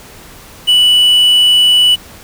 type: tone with quantisation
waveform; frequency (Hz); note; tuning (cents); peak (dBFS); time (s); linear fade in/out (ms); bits
triangle; 2960; F#7; 0; -4; 0.67-1.96; 20; 5
effects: pink hiss -36 dBFS RMS until 2.23 s